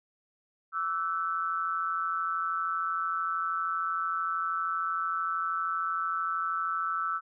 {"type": "tone with amplitude modulation", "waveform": "sine", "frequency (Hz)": 1324, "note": "E6", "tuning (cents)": 7, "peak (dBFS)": -24, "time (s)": [0.72, 7.21], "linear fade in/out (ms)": 50, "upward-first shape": "sine", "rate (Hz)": 173, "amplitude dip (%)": 85, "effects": []}